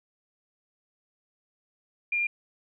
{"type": "tone", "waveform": "sine", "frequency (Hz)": 2402, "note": "D7", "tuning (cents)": 38, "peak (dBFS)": -24, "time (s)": [2.12, 2.27], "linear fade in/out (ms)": 5, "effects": []}